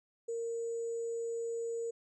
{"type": "tone with sample-and-hold", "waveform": "sine", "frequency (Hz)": 462.2, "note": "A#4", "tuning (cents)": -15, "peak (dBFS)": -34, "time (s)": [0.28, 1.91], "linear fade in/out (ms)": 10, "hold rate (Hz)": 7350, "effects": ["resampled to 24000 Hz"]}